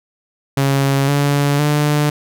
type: tone with pitch steps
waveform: sawtooth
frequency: 137.8 / 142.91 / 148.2 Hz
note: C#3 / D3 / D3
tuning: -10 / -47 / +16 cents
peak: -9 dBFS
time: 0.57-2.1 s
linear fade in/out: 5 ms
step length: 510 ms
effects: none